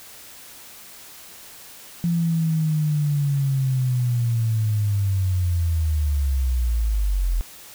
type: linear sweep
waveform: sine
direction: down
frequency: 171.8 to 41.2 Hz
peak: -18 dBFS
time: 2.04-7.41 s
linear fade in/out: 0 ms
effects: white hiss -43 dBFS RMS until 7.74 s